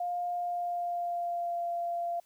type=tone with pitch glide; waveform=sine; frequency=706 to 689.9 Hz; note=F5 to F5; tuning=+19 to -21 cents; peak=-30 dBFS; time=0-2.2 s; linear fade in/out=5 ms; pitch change=-40 cents; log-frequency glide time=0.3-1.64 s; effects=white hiss -68 dBFS RMS until 2.25 s